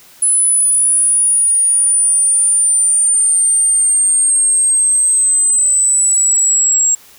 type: linear sweep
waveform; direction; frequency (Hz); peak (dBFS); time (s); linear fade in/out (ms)
sine; down; 10070 to 7580; -9; 0.22-6.95; 5
effects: white hiss -43 dBFS RMS until 7.18 s